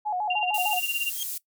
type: tone with vibrato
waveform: sine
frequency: 784 Hz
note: G5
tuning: in tune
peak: -25 dBFS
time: 0.05-0.8 s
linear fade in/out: 20 ms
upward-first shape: square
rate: 6.6 Hz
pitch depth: 130 cents each way
type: tone with tremolo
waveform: sine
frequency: 2779 Hz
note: F7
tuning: 9 cents flat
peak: -22 dBFS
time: 0.3-1.1 s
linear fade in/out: 5 ms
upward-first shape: sine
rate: 17 Hz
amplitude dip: 80%
type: high-pass noise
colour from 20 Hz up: pink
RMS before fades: -33 dBFS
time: 0.54-1.38 s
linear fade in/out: 5 ms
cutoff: 10000 Hz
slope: 12 dB/octave
type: tone with exponential growth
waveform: sawtooth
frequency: 3231 Hz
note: G#7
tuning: 48 cents flat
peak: -23 dBFS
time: 1.09-1.23 s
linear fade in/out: 1 ms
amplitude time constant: 29 ms
effects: noise-tail reverb RT60 0.1 s tail -20 dB re dry